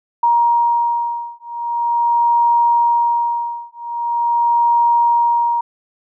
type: beating tone pair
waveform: sine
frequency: 943 / 943.43 Hz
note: A#5 / A#5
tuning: +20 / +20 cents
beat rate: 0.43 Hz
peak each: -16 dBFS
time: 0.23-5.61 s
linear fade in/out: 5 ms
effects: none